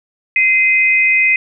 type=tone pair together; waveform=sine; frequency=2067 / 2509 Hz; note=C7 / D#7; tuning=-22 / +14 cents; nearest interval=minor third; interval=336 cents; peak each=-12 dBFS; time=0.36-1.36 s; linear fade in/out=2 ms; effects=none